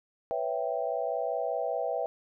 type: chord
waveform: sine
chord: C# half-diminished seventh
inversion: third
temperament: equal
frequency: 493.9 / 554.4 / 659.3 / 784 Hz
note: B4 / C#5 / E5 / G5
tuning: 0 / 0 / 0 / 0 cents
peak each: -34 / -35 / -32 / -35 dBFS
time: 0.31-2.06 s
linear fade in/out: 0 ms
effects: none